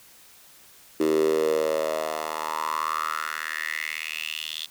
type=tone with high-pass filter sweep; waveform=10% pulse; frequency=78.2 Hz; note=D#2; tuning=9 cents sharp; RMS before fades=-27 dBFS; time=1-4.66 s; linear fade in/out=5 ms; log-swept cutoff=340 to 3500 Hz; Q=6; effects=white hiss -52 dBFS RMS until 4.7 s